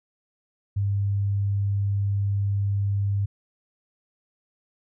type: tone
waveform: sine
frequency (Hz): 100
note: G2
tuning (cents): +35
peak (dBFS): -21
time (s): 0.76-3.26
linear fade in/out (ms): 10
effects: none